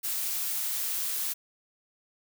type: noise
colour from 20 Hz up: blue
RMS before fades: -31 dBFS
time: 0.03-1.34 s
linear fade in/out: 20 ms
effects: none